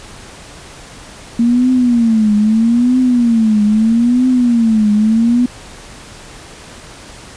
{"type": "tone with vibrato", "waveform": "sine", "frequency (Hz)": 231, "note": "A#3", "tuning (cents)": -16, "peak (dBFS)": -8, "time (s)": [1.39, 5.46], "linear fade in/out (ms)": 5, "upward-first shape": "triangle", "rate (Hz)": 0.78, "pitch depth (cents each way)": 190, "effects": ["pink hiss -35 dBFS RMS until 7.36 s", "resampled to 22050 Hz"]}